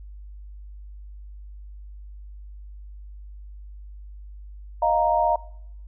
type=chord; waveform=sine; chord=Eb suspended second; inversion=none; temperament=equal; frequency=622.3 / 698.5 / 932.3 Hz; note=Eb5 / F5 / Bb5; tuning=0 / 0 / 0 cents; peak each=-23 / -22 / -21 dBFS; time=4.82-5.36 s; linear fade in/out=5 ms; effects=noise-tail reverb RT60 0.8 s tail -22 dB re dry + added 50 Hz sine -38 dBFS peak until 5.87 s